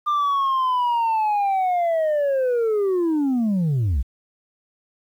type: linear sweep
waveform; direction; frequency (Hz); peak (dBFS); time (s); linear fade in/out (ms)
sine; down; 1200 to 54.2; -15; 0.06-4.03; 20
effects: tanh soft clip ceiling -17 dBFS + 9-bit